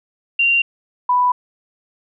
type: tone pair in turn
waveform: sine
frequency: 2768 / 990 Hz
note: F7 / B5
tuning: -16 / +4 cents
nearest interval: octave + tritone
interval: 1780 cents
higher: first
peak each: -12 dBFS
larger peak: neither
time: 0.39-0.62 / 1.09-1.32 s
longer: neither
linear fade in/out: 5 ms
effects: none